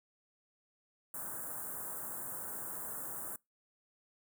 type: band-stop noise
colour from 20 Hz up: white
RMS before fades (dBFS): -42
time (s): 1.14-3.36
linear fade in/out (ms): 2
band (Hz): 1600 to 7900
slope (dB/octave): 48
effects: noise-tail reverb RT60 0.2 s tail -25 dB re dry + high-pass 100 Hz 12 dB/octave